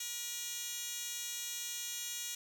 10% pulse tone with high-pass filter, 478.1 Hz, A#4, 44 cents sharp, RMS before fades -41 dBFS, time 0-2.35 s, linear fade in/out 5 ms, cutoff 4700 Hz, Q 2.1, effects none

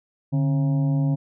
harmonic tone with a mistuned harmonic, 135.2 Hz, C#3, 43 cents flat, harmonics 1 / 2 / 4 / 5 / 6 / 7, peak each -19 / -26 / -38 / -41 / -45 / -48 dBFS, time 0.32-1.16 s, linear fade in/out 20 ms, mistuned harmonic 1, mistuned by +130 cents, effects none

